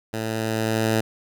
10% pulse tone with level ramp, 111.1 Hz, A2, 17 cents sharp, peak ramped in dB -18 to -10 dBFS, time 0.13-1.01 s, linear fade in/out 10 ms, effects none

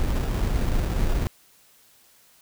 brown noise with sample-and-hold, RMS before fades -23 dBFS, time 0-1.27 s, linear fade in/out 0 ms, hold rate 2100 Hz, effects white hiss -57 dBFS RMS until 2.41 s

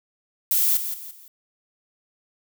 violet noise with echo, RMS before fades -20 dBFS, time 0.51-0.77 s, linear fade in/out 2 ms, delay 170 ms, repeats 3, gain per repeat -9 dB, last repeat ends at 1.28 s, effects none

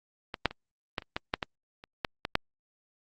clicks, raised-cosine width 0.3 ms, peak -18 / -6 / -25 / -13 / -30 / -14 / -10 / -14 / -30 / -12 / -15 / -6 dBFS, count 12, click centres 0.342 / 0.457 / 0.51 / 0.982 / 1.022 / 1.165 / 1.339 / 1.428 / 1.839 / 2.048 / 2.251 / 2.354 s, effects Opus 48 kbps

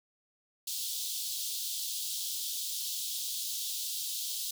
pink high-pass noise, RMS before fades -36 dBFS, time 0.67-4.51 s, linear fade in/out 5 ms, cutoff 3300 Hz, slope 48 dB/octave, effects none

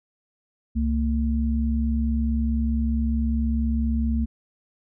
sine tone pair together, 67.6 / 227.4 Hz, C#2 / A#3, -43 / -43 cents, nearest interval octave + major sixth, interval 2100 cents, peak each -22 / -24 dBFS, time 0.75-4.26 s, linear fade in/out 20 ms, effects none

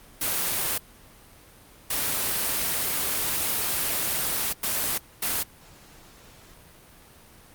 white noise bursts at uneven times, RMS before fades -26 dBFS, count 4, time 0.21-0.78 / 1.9-4.53 / 4.63-4.98 / 5.22-5.43 s, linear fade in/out 5 ms, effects pink hiss -51 dBFS RMS until 7.54 s + Opus 32 kbps

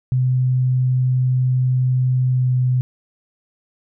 sine tone with pitch glide, 127.7 to 126.67 Hz, C3 to B2, -42 to +44 cents, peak -14 dBFS, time 0.12-2.81 s, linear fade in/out 0 ms, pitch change -14 cents, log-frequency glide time 2.29-2.51 s, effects none

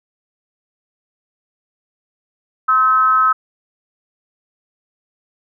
sine tone with frequency modulation, 1285 Hz, E6, 45 cents flat, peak -10 dBFS, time 2.68-3.33 s, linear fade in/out 10 ms, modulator 246 Hz, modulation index 0.46, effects none

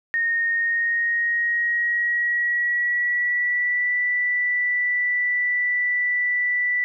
sine tone with pitch glide, 1849 to 1970.3 Hz, A#6 to B6, -15 to -5 cents, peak -19 dBFS, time 0.14-6.84 s, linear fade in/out 0 ms, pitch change +110 cents, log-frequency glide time 0.53-3.93 s, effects none

